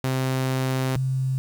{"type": "tone pair in turn", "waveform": ["sawtooth", "sine"], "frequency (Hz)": [130.81, 131.64], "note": ["C3", "C3"], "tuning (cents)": [0, 11], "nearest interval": "unison", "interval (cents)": 11, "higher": "second", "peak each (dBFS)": [-18, -21], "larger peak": "first", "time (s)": [[0.04, 0.96], [0.96, 1.38]], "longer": "first", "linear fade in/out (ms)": 0, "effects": ["8-bit"]}